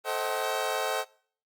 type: chord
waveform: 25% pulse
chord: A diminished seventh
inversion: none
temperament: just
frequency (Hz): 440 / 528 / 633.6 / 760.3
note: A4 / C5 / Eb5 / Gb5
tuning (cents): 0 / +16 / +31 / +47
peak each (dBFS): -30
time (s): 0.04-1.05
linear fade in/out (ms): 50
effects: noise-tail reverb RT60 0.5 s tail -22 dB re dry + Opus 32 kbps